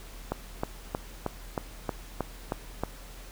click train, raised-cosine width 1 ms, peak -14 dBFS, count 9, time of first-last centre 0.32-2.836 s, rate 3.18 Hz, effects added 41 Hz sine -44 dBFS peak until 3.31 s + pink hiss -49 dBFS RMS until 3.31 s

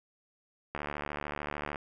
click train, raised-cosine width 0.5 ms, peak -20 dBFS, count 75, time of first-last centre 0.75-1.758 s, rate 73.4 Hz, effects none

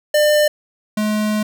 square tone pair in turn, 599 / 212.6 Hz, D5 / G#3, +34 / +41 cents, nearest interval octave + tritone, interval 1793 cents, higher first, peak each -12 / -17 dBFS, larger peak first, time 0.14-0.48 / 0.97-1.43 s, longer second, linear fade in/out 5 ms, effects none

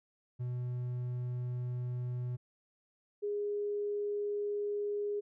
triangle / sine tone pair in turn, 123.6 / 411.8 Hz, B2 / G#4, +2 / -15 cents, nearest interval octave + major sixth, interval 2083 cents, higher second, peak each -32 / -32 dBFS, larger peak neither, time 0.39-2.37 / 3.22-5.21 s, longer second, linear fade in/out 20 ms, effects none

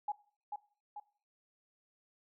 sine tone with echo, 830.6 Hz, G#5, in tune, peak -32 dBFS, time 0.08-0.12 s, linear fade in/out 5 ms, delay 440 ms, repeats 2, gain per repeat -5 dB, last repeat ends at 1 s, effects noise-tail reverb RT60 0.4 s tail -18 dB re dry

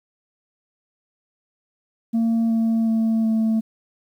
sine tone with pitch steps, 228.2 / 226.1 / 224 / 222 Hz, A#3 / A3 / A3 / A3, -37 / +47 / +31 / +16 cents, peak -14 dBFS, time 2.13-3.61 s, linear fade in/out 20 ms, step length 370 ms, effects tanh soft clip ceiling -16 dBFS + 9-bit

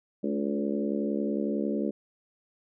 harmonic tone with a mistuned harmonic, 71 Hz, C#2, 42 cents sharp, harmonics 3 / 4 / 5 / 6 / 7 / 8, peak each -30 / -32 / -34 / -36 / -37 / -38 dBFS, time 0.23-1.91 s, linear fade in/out 10 ms, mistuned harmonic 5, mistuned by -21 cents, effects none

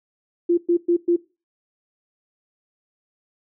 sine tone bursts, 345.5 Hz, F4, 19 cents flat, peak -14 dBFS, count 4, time 0.49-1.164 s, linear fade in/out 10 ms, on 86 ms, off 110 ms, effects noise-tail reverb RT60 0.3 s tail -20 dB re dry

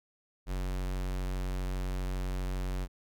square tone, 46.25 Hz, F#1, in tune, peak -32 dBFS, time 0.46-2.88 s, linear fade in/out 50 ms, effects none

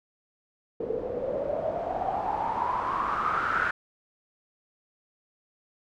white noise with low-pass filter sweep, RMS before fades -29 dBFS, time 0.8-3.71 s, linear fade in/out 5 ms, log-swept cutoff 440 to 1500 Hz, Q 9.2, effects none

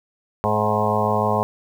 harmonic tone with a mistuned harmonic, 106.3 Hz, G#2, 41 cents sharp, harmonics 1 / 2 / 4 / 5 / 6 / 7 / 8 / 9 / 10, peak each -26 / -26 / -26 / -26 / -26 / -26 / -26 / -26 / -26 dBFS, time 0.44-1.43 s, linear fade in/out 0 ms, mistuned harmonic 7, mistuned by -27 cents, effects 8-bit

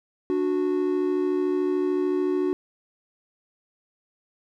triangle tone pair together, 293.7 / 367.3 Hz, D4 / F#4, 0 / -13 cents, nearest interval major third, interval 387 cents, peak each -24 / -21 dBFS, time 0.3-2.53 s, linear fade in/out 0 ms, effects none

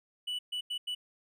triangle tone bursts at uneven times, 2960 Hz, F#7, in tune, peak -31 dBFS, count 4, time 0.27-0.39 / 0.52-0.61 / 0.7-0.78 / 0.87-0.95 s, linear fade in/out 10 ms, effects none

